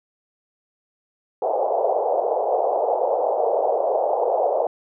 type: band-pass noise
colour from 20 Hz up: pink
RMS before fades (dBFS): -21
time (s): 1.42-4.67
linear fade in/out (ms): 2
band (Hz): 460 to 810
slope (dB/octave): 48
effects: none